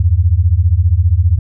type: beating tone pair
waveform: sine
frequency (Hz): 79.6 / 94.6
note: D#2 / F#2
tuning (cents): +40 / +39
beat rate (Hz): 15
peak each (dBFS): -11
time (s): 0-1.39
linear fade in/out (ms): 5
effects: none